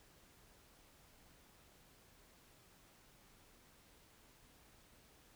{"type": "silence", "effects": ["pink hiss -66 dBFS RMS until 5.35 s"]}